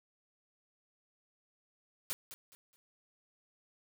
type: noise with echo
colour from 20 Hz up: white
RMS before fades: -37 dBFS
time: 2.1-2.13 s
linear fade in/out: 0 ms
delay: 210 ms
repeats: 3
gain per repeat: -11 dB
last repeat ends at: 2.76 s
effects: none